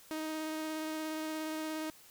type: tone with vibrato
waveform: sawtooth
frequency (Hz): 313.1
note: D#4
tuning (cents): +11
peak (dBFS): -32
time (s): 0.11-1.9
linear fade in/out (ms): 0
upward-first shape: triangle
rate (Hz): 17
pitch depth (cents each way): 13
effects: white hiss -58 dBFS RMS until 2.1 s